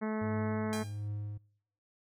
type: harmonic tone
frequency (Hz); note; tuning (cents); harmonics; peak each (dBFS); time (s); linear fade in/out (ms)
216.7; A3; -26; 1 / 2 / 3 / 4 / 5 / 6 / 7 / 8 / 9 / 10; -33 / -39 / -43 / -45 / -47 / -49 / -50 / -51 / -52 / -53; 0.01-0.84; 20
type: tone with tremolo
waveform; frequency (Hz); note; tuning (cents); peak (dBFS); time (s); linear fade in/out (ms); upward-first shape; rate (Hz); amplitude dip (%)
triangle; 104; G#2; +3; -32; 0.21-1.38; 10; triangle; 1.4; 65
type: tone with exponential decay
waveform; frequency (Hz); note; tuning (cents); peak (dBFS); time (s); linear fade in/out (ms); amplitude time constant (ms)
5% pulse; 803; G5; +41; -26; 0.73-1.08; 0; 74
effects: noise-tail reverb RT60 0.7 s tail -26 dB re dry